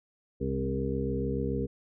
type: harmonic tone with a mistuned harmonic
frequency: 67 Hz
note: C2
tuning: 42 cents sharp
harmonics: 1 / 2 / 3 / 4 / 6 / 7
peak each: -35 / -35 / -35 / -35 / -35 / -35 dBFS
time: 0.4-1.67 s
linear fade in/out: 20 ms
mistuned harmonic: 2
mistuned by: -25 cents
effects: none